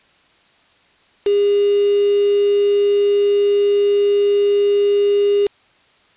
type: tone with quantisation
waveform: sine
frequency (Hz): 406.2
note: G#4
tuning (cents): -38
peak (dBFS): -12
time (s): 1.26-5.47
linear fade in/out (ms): 5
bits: 4
effects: white hiss -54 dBFS RMS until 6.16 s + resampled to 8000 Hz